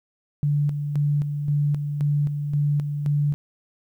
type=tone with tremolo; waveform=sine; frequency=145.8 Hz; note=D3; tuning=12 cents flat; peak=-18 dBFS; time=0.43-3.34 s; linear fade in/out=0 ms; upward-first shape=square; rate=1.9 Hz; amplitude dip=50%; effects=10-bit